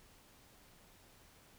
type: silence
effects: pink hiss -63 dBFS RMS until 1.58 s